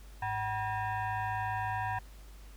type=tone with frequency modulation; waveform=sine; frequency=103.83 Hz; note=G#2; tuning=in tune; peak=-31 dBFS; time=0.22-1.99 s; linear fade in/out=5 ms; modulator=860 Hz; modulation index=1.7; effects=added 50 Hz sine -48 dBFS peak until 2.56 s + pink hiss -59 dBFS RMS until 2.56 s